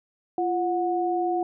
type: tone pair together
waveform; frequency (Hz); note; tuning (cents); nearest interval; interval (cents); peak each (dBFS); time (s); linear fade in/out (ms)
sine; 345 / 731; F4 / F#5; -21 / -21; octave + minor second; 1300; -25 / -25; 0.38-1.43; 2
effects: none